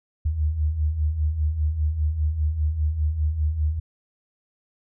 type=beating tone pair; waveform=sine; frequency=73 / 78 Hz; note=D2 / D#2; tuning=-10 / +5 cents; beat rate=5 Hz; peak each=-28 / -21 dBFS; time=0.25-3.8 s; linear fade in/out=10 ms; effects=none